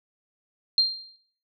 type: tone with exponential decay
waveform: sine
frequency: 4186 Hz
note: C8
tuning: in tune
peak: -14 dBFS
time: 0.78-1.16 s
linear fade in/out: 1 ms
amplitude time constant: 82 ms
effects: noise-tail reverb RT60 0.6 s tail -18 dB re dry